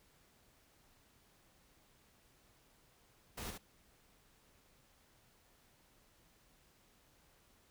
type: noise with echo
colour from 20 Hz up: pink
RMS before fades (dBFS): -45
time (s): 3.37-3.51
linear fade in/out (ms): 10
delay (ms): 71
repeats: 1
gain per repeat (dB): -4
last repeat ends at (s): 3.581
effects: pink hiss -69 dBFS RMS until 7.7 s